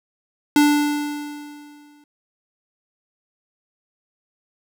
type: tone with exponential decay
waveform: square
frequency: 293.7 Hz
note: D4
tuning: in tune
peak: -11 dBFS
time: 0.56-2.04 s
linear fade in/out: 2 ms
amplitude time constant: 320 ms
effects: none